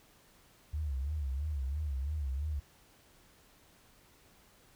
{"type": "tone with vibrato", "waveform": "sine", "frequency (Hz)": 71.2, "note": "C#2", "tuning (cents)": 47, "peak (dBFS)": -32, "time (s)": [0.73, 2.6], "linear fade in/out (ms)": 10, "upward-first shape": "sine", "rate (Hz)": 3, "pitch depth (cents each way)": 150, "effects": ["pink hiss -63 dBFS RMS until 4.75 s"]}